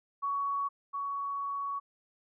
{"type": "tone pair in turn", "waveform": "sine", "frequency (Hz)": [1121, 1121], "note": ["C#6", "C#6"], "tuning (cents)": [19, 19], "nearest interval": "unison", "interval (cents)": 0, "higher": "neither", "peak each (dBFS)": [-29, -32], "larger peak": "first", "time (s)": [[0.22, 0.69], [0.93, 1.8]], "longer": "second", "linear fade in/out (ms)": 20, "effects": []}